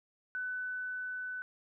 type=tone with level ramp; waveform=sine; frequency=1500 Hz; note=F#6; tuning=23 cents sharp; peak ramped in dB=-34 to -37 dBFS; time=0.35-1.42 s; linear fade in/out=0 ms; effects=none